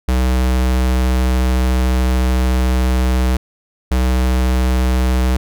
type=tone pair in turn; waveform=square; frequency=63.3 / 63.3 Hz; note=B1 / B1; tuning=+43 / +43 cents; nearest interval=unison; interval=0 cents; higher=neither; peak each=-13 dBFS; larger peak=neither; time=0.08-3.37 / 3.91-5.37 s; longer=first; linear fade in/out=5 ms; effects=none